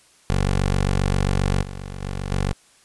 15% pulse tone with level steps, 47.51 Hz, F#1, 47 cents sharp, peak -12 / -25 / -20 / -14 dBFS, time 0.3-2.53 s, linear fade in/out 0 ms, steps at 1.62 / 2.02 / 2.31 s, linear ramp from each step 10 ms, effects white hiss -55 dBFS RMS until 2.84 s + resampled to 24000 Hz

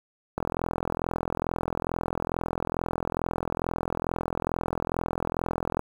click train, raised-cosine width 1 ms, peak -13 dBFS, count 230, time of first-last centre 0.38-5.794 s, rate 42.3 Hz, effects 7-bit

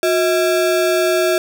square ring-modulated tone, 501 Hz, B4, 25 cents sharp, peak -11 dBFS, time 0.03-1.38 s, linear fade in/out 0 ms, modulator 140 Hz, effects none

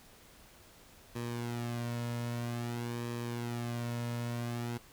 sawtooth tone with flanger, 119 Hz, A#2, 36 cents sharp, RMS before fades -37 dBFS, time 1.15-4.78 s, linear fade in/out 10 ms, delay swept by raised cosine 1.4 to 2.6 ms, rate 0.51 Hz, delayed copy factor -0.6, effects pink hiss -58 dBFS RMS until 4.92 s

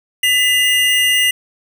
square tone pair together, 2000 / 2828 Hz, B6 / F7, +21 / +21 cents, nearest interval tritone, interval 600 cents, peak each -16 / -14 dBFS, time 0.23-1.31 s, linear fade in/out 5 ms, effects none

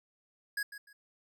square tone with echo, 1660 Hz, G#6, 1 cent flat, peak -32 dBFS, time 0.57-0.63 s, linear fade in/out 5 ms, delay 150 ms, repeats 2, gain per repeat -12 dB, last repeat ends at 0.93 s, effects none

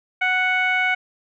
15% pulse tone with low-pass filter, 740 Hz, F#5, in tune, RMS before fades -20 dBFS, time 0.21-0.95 s, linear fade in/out 10 ms, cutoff 2100 Hz, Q 3.1, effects none

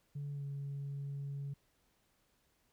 sine tone with pitch glide, 143.2 to 140.33 Hz, D3 to C#3, -43 to +22 cents, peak -37 dBFS, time 0.15-1.54 s, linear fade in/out 10 ms, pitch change -35 cents, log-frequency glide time 0.32-0.44 s, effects tanh soft clip ceiling -36 dBFS + pink hiss -75 dBFS RMS until 2.72 s

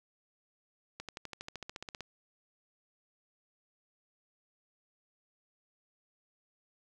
accelerating click train, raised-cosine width 0.2 ms, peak -24 dBFS, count 15, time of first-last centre 1-2.007 s, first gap 87 ms, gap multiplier 0.97, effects none

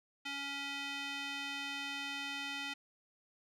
square tone with band-pass filter, 280 Hz, C#4, 18 cents sharp, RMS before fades -41 dBFS, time 0.25-2.74 s, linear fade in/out 10 ms, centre 2800 Hz, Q 1.8, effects none

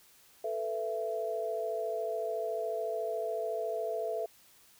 sine chord, A suspended second, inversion none, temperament equal with one note detuned, 440 / 493.9 / 667.3 Hz, A4 / B4 / E5, 0 / 0 / +21 cents, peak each -36 / -39 / -34 dBFS, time 0.44-4.26 s, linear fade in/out 5 ms, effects white hiss -61 dBFS RMS until 4.79 s

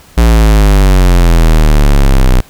square exponential sweep, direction down, 58.4 to 30.87 Hz, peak -4 dBFS, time 0.17-2.41 s, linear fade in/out 10 ms, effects pink hiss -40 dBFS RMS until 2.49 s

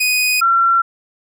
sawtooth / sine tone pair in turn, 2490 / 1360.8 Hz, D#7 / F6, +1 / -45 cents, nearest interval minor seventh, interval 1046 cents, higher first, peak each -10 dBFS, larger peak neither, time 0-0.41 / 0.41-0.82 s, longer neither, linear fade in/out 10 ms, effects none

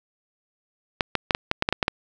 clicks, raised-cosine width 0.3 ms, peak -4 dBFS, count 10, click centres 1.008 / 1.153 / 1.308 / 1.349 / 1.514 / 1.624 / 1.689 / 1.726 / 1.828 / 1.881 s, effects none

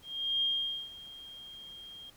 sine tone with ADSR envelope, 3219 Hz, G7, 45 cents sharp, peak -26 dBFS, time 0.02-2.1 s, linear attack 400 ms, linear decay 470 ms, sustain -19 dB, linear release 4 ms, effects pink hiss -60 dBFS RMS until 2.16 s

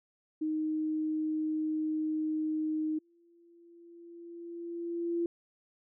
sine tone, 311.1 Hz, D#4, in tune, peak -29 dBFS, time 0.41-2.99 s, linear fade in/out 10 ms
sine tone with exponential growth, 340.8 Hz, F4, 42 cents flat, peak -27 dBFS, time 2.91-5.26 s, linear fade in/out 2 ms, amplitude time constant 510 ms
effects none

